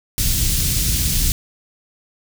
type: band-stop noise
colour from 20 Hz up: pink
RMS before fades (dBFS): -18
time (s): 0.18-1.32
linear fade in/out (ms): 0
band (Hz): 140 to 4500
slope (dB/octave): 12
effects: none